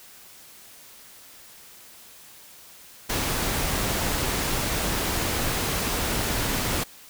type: noise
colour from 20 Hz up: pink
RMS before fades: -26 dBFS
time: 3.09-6.84 s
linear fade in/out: 10 ms
effects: white hiss -48 dBFS RMS until 7.09 s